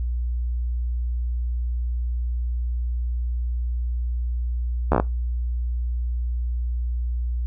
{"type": "slowing click train", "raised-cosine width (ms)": 1, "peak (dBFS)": -4, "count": 6, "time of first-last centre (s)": [4.92, 4.999], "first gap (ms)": 13, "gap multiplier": 1.1, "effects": ["noise-tail reverb RT60 0.2 s tail -20 dB re dry", "added 60 Hz sine -22 dBFS peak until 7.46 s"]}